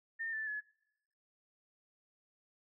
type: tone with pitch steps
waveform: sine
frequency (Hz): 1816 / 1759.2 / 1704.2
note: A#6 / A6 / G#6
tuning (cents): -46 / -1 / +44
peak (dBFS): -36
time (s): 0.19-0.61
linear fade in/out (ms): 20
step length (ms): 140
effects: noise-tail reverb RT60 0.9 s tail -25 dB re dry